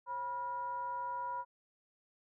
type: tone with frequency modulation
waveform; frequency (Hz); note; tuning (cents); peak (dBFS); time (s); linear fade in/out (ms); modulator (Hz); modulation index
sine; 975; B5; -23; -36; 0.06-1.45; 50; 437; 0.41
effects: none